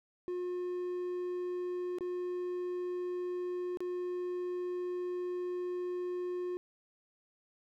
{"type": "tone with dropouts", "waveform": "triangle", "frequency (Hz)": 358.5, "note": "F4", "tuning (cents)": 45, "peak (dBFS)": -32, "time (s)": [0.28, 6.57], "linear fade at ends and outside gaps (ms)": 0, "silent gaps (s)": [[1.985, 2.008], [3.772, 3.805]], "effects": []}